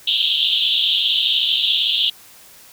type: band-pass noise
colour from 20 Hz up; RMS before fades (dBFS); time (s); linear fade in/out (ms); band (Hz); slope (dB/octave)
pink; -18; 0.07-2.1; 5; 2900 to 3800; 96
effects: white hiss -45 dBFS RMS until 2.72 s